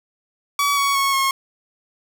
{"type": "tone with pitch steps", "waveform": "sawtooth", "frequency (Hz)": [1139, 1120.1, 1101.5, 1083.2], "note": ["C#6", "C#6", "C#6", "C#6"], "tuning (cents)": [47, 18, -11, -40], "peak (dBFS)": -13, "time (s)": [0.59, 1.31], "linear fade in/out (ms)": 2, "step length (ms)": 180, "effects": []}